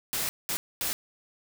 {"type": "noise bursts at uneven times", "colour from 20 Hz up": "white", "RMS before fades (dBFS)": -30, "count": 3, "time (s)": [[0.13, 0.29], [0.49, 0.57], [0.81, 0.93]], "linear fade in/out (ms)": 0, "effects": []}